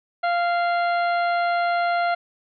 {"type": "harmonic tone with a mistuned harmonic", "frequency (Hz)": 695, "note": "F5", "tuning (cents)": -9, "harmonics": [1, 2, 3, 4, 5, 6], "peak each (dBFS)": [-20, -26, -32, -41, -42, -40], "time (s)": [0.23, 2.15], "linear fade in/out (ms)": 10, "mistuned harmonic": 5, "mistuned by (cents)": -61, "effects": []}